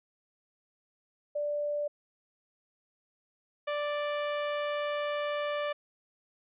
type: tone pair in turn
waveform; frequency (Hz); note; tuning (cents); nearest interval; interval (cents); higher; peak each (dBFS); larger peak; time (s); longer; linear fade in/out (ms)
sine / sawtooth; 587.3 / 587.3; D5 / D5; 0 / 0; unison; 0; neither; -29 / -26; second; 1.35-1.88 / 3.67-5.73; second; 10
effects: resampled to 8000 Hz